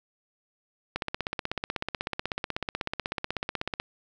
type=click train; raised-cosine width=0.3 ms; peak=-13 dBFS; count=47; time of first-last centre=0.96-3.8 s; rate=16.2 Hz; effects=none